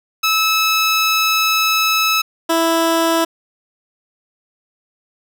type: tone pair in turn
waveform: 15% pulse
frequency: 1300 / 330 Hz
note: E6 / E4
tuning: -24 / +2 cents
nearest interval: 2 octaves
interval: 2374 cents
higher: first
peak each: -7 dBFS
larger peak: neither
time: 0.23-2.22 / 2.49-3.25 s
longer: first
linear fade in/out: 10 ms
effects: none